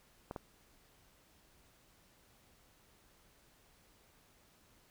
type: clicks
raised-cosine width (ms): 1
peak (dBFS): -27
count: 2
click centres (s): 0.311 / 0.362
effects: pink hiss -67 dBFS RMS until 4.9 s